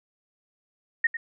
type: tone with echo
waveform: sine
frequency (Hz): 1854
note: A#6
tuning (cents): -10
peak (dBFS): -17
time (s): 1.04-1.07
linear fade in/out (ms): 5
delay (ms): 100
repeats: 1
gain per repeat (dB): -12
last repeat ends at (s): 1.17
effects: none